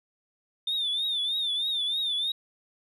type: tone with vibrato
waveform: sine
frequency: 3593 Hz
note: A7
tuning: 36 cents sharp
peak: -24 dBFS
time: 0.67-2.32 s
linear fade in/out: 5 ms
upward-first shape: triangle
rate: 3.2 Hz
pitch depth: 110 cents each way
effects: tanh soft clip ceiling -23 dBFS